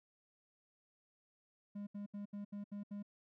triangle tone bursts, 203.7 Hz, G#3, 33 cents flat, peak -40 dBFS, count 7, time 1.75-3.028 s, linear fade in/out 10 ms, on 120 ms, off 73 ms, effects none

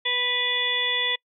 harmonic tone with a mistuned harmonic, 492.6 Hz, B4, 5 cents flat, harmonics 1 / 2 / 4 / 5 / 6 / 7, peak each -35 / -35 / -27 / -33 / -35 / -24 dBFS, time 0.05-1.16 s, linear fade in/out 10 ms, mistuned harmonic 6, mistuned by -25 cents, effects noise-tail reverb RT60 0.1 s tail -26 dB re dry

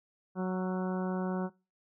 harmonic tone with a mistuned harmonic, 185 Hz, F#3, in tune, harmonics 1 / 2 / 3 / 4 / 5 / 6 / 7 / 8, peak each -31 / -37 / -41 / -43 / -45 / -47 / -48 / -49 dBFS, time 0.35-1.5 s, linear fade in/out 50 ms, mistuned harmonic 7, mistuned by +43 cents, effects noise-tail reverb RT60 0.3 s tail -23 dB re dry

